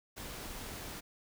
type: noise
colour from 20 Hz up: pink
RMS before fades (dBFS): -44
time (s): 0.16-1.01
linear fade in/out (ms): 20
effects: none